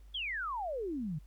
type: exponential sweep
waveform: sine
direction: down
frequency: 3425 to 141.5 Hz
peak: -34 dBFS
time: 0.14-1.19 s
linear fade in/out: 10 ms
effects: added 50 Hz sine -51 dBFS peak until 1.26 s + pink hiss -71 dBFS RMS until 1.26 s